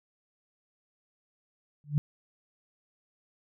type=tone with exponential growth; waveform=sine; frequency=146.83 Hz; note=D3; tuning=in tune; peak=-18 dBFS; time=1.84-1.98 s; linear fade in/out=0 ms; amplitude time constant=30 ms; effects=none